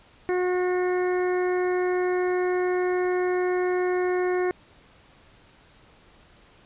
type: harmonic tone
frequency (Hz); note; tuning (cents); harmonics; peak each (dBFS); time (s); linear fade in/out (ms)
362.7; F#4; -34; 1 / 2 / 3 / 4 / 5 / 6; -22 / -32 / -37 / -38 / -36 / -40; 0.29-4.51; 0
effects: pink hiss -55 dBFS RMS until 6.65 s + resampled to 8000 Hz